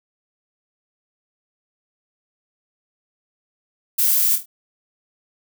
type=noise with echo; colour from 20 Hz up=violet; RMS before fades=-18 dBFS; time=3.98-4.36 s; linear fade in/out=10 ms; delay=25 ms; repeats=4; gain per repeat=-7 dB; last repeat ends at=4.46 s; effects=none